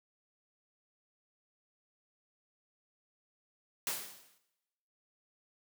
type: noise with exponential decay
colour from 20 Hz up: white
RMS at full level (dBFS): -33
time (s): 3.87-4.38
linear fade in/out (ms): 1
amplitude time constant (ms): 110
effects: noise-tail reverb RT60 1.0 s tail -17 dB re dry + high-pass 150 Hz 12 dB/octave